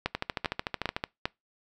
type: two click trains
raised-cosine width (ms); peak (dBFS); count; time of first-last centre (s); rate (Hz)
0.3; -13 / -11; 13 / 4; 0.15-1.039 / 0.06-1.255; 13.5 / 2.51
effects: noise-tail reverb RT60 0.2 s tail -24 dB re dry

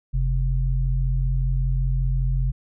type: tone pair together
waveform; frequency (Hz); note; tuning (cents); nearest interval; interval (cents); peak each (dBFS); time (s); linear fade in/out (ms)
sine; 45.59 / 130.81; F#1 / C3; -25 / 0; octave + tritone; 1825; -20 / -24; 0.13-2.52; 20
effects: none

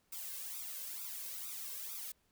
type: noise with flanger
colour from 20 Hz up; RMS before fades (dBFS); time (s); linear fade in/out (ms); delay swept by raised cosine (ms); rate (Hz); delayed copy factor
blue; -44; 0.12-2.12; 5; 0.82 to 1.92; 2.2; +0.95
effects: pink hiss -75 dBFS RMS until 2.31 s

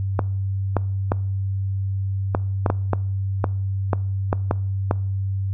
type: clicks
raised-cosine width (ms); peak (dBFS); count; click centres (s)
1; -5; 12; 0.192 / 0.767 / 1.119 / 2.349 / 2.662 / 2.701 / 2.933 / 3.442 / 3.932 / 4.329 / 4.511 / 4.911
effects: noise-tail reverb RT60 0.6 s tail -22 dB re dry + added 97 Hz sine -21 dBFS peak until 5.53 s

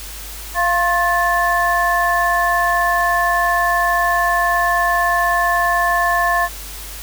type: tone cluster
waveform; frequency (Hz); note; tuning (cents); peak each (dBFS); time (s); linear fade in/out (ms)
sine; 693 / 1068 / 1752; F5 / C6 / A6; -14 / +35 / -8; -18; 0.54-6.49; 50
effects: added 50 Hz sine -33 dBFS peak until 7.02 s + white hiss -33 dBFS RMS until 7.02 s

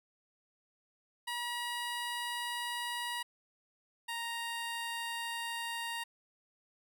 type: tone pair in turn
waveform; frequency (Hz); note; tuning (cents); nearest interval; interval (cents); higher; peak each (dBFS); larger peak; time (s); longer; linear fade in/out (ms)
15% pulse; 960 / 932.1; B5 / A#5; -49 / 0; minor second; 51; first; -29 / -30; first; 1.27-3.23 / 4.08-6.04; neither; 10
effects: none

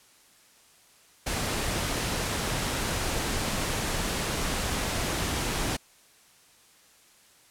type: noise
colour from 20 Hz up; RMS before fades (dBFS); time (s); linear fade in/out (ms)
pink; -29; 1.26-5.77; 10
effects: white hiss -58 dBFS RMS until 7.5 s + low-pass 11000 Hz 12 dB/octave

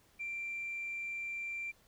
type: tone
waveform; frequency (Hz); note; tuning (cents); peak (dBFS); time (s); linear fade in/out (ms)
sine; 2359; D7; +7; -36; 0.19-1.72; 20
effects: tanh soft clip ceiling -33 dBFS + pink hiss -67 dBFS RMS until 1.87 s

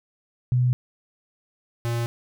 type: tone pair in turn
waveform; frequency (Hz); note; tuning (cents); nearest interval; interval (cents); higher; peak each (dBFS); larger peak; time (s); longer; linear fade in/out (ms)
sine / square; 124.7 / 117.7; B2 / A#2; +17 / +17; minor second; 100; first; -17 / -24; first; 0.52-0.73 / 1.85-2.06; neither; 0
effects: none

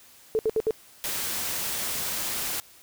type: tone bursts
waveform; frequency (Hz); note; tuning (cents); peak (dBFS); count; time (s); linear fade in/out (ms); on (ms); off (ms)
sine; 440; A4; 0; -20; 4; 0.35-0.708; 0; 40; 66
type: noise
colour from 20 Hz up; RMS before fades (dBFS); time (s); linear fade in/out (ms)
white; -30; 1.04-2.6; 0
effects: white hiss -53 dBFS RMS until 2.82 s

